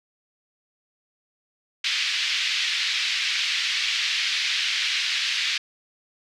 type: band-pass noise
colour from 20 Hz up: pink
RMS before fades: -25 dBFS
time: 1.84-5.58 s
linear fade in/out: 5 ms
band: 2100 to 4800 Hz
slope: 24 dB/octave
effects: none